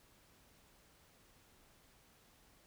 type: silence
effects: pink hiss -67 dBFS RMS until 2.66 s